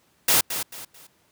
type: noise with echo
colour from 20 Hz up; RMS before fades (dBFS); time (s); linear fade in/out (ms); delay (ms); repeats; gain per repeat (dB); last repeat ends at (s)
white; -18; 0.28-0.41; 5; 220; 3; -10; 1.07
effects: pink hiss -63 dBFS RMS until 1.31 s + high-pass 100 Hz 12 dB/octave